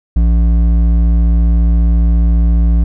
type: tone with hard clipping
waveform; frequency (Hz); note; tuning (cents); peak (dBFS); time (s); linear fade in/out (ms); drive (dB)
triangle; 57.3; A#1; -29; -9; 0.16-2.84; 5; 12
effects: none